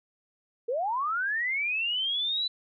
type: linear sweep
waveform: sine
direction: up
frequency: 442.9 to 4013 Hz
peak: -26 dBFS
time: 0.68-2.48 s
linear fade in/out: 10 ms
effects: none